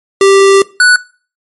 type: tone pair in turn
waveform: square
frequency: 392 / 1480 Hz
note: G4 / F#6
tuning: 0 / 0 cents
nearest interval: octave + major seventh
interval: 2300 cents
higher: second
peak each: -4 dBFS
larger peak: neither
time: 0.21-0.62 / 0.8-0.96 s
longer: first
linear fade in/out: 2 ms
effects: noise-tail reverb RT60 0.4 s tail -21 dB re dry + MP3 48 kbps